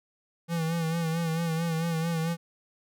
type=tone with vibrato; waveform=square; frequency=164.81 Hz; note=E3; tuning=in tune; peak=-27 dBFS; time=0.48-2.37 s; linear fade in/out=50 ms; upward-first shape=sine; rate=4.5 Hz; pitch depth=51 cents each way; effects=none